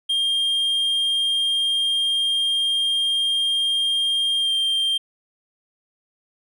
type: tone with pitch glide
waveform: triangle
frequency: 3209 to 3176 Hz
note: G7 to G7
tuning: +40 to +22 cents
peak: -17 dBFS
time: 0.09-4.98 s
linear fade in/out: 10 ms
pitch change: -18 cents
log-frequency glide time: 4.39-4.52 s
effects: none